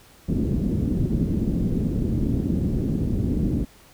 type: low-pass noise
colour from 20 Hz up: white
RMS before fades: -23 dBFS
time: 0.28-3.65 s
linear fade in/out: 10 ms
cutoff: 280 Hz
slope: 24 dB/octave
effects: pink hiss -52 dBFS RMS until 3.93 s